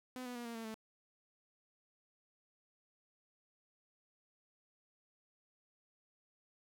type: tone with pitch steps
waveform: sawtooth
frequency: 253.5 / 246.4 / 239.5 / 232.9 / 226.4 / 220 Hz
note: B3 / B3 / A#3 / A#3 / A3 / A3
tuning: +45 / -4 / +47 / -1 / +50 / 0 cents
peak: -39 dBFS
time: 0.16-0.742 s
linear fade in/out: 0 ms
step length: 97 ms
effects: none